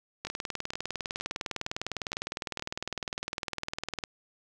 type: two click trains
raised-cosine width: 0.2 ms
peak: -15 / -22 dBFS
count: 76 / 6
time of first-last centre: 0.25-4.038 / 0.27-2.596 s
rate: 19.8 / 2.15 Hz
effects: none